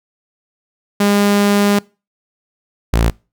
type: tone pair in turn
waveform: sawtooth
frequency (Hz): 203.3 / 56.62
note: G#3 / A#1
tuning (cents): -37 / -50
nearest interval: octave + minor seventh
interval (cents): 2213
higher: first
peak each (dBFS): -7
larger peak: neither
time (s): 1-1.79 / 2.93-3.1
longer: first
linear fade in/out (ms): 5
effects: noise-tail reverb RT60 0.3 s tail -24 dB re dry